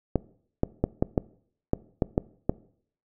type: clicks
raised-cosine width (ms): 2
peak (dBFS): -8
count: 9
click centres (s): 0.157 / 0.634 / 0.84 / 1.025 / 1.178 / 1.734 / 2.022 / 2.179 / 2.495
effects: noise-tail reverb RT60 0.6 s tail -21 dB re dry